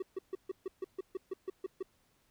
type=tone bursts; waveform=triangle; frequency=378.7 Hz; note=F#4; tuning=40 cents sharp; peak=-32 dBFS; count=12; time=0-1.828 s; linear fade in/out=5 ms; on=24 ms; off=140 ms; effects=pink hiss -72 dBFS RMS until 2.3 s